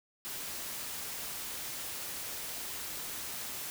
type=noise; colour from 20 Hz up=white; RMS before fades=-40 dBFS; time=0.25-3.7 s; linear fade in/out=0 ms; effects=none